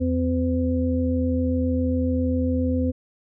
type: tone cluster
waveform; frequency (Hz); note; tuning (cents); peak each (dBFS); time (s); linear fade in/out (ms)
sine; 82.7 / 255.5 / 509; E2 / C4 / C5; +6 / -41 / -48; -24 / -22 / -28; 0-2.92; 20
effects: none

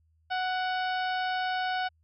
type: harmonic tone with a mistuned harmonic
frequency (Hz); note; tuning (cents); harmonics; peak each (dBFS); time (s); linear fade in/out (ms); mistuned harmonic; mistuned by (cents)
740; F#5; 0; 1 / 2 / 3 / 4 / 5 / 6 / 7; -29 / -33 / -42 / -40 / -44 / -46 / -49; 0.3-1.89; 20; 3; +25
effects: added 80 Hz sine -64 dBFS peak until 2.03 s

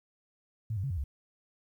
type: tone with pitch steps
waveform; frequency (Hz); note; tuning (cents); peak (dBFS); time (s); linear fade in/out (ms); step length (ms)
sine; 110.1 / 95.5 / 137.2 / 89.4 / 69.5; A2 / G2 / C#3 / F2 / C#2; +2 / -45 / -17 / +41 / +5; -30; 0.7-1.04; 5; 68
effects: 11-bit

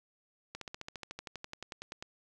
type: slowing click train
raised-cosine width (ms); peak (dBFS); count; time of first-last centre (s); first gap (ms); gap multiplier
0.2; -24; 19; 0.55-2.025; 63; 1.03
effects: none

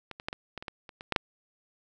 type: clicks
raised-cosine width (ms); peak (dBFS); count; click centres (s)
0.3; -23 / -25 / -15 / -20 / -21 / -25 / -20 / -28 / -25 / -11 / -6; 11; 0.113 / 0.199 / 0.285 / 0.329 / 0.577 / 0.625 / 0.682 / 0.892 / 1.009 / 1.123 / 1.162
effects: none

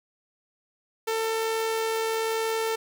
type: tone with amplitude modulation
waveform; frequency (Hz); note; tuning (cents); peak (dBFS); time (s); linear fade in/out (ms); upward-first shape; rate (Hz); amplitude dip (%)
sawtooth; 447.2; A4; +28; -20; 1.07-2.76; 10; sine; 81.1; 25
effects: none

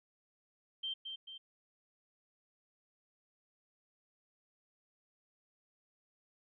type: tone with echo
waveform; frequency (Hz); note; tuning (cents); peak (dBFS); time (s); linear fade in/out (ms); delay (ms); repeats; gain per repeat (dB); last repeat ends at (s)
sine; 3141; G7; +3; -36; 0.83-0.94; 10; 220; 2; -5; 1.38
effects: none

